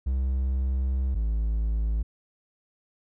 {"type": "tone pair in turn", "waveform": "triangle", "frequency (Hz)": [65.41, 54.53], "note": ["C2", "A1"], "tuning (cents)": [0, -15], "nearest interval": "minor third", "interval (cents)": 315, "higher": "first", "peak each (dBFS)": -21, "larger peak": "neither", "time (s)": [[0.06, 1.15], [1.15, 2.03]], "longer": "first", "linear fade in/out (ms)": 10, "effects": []}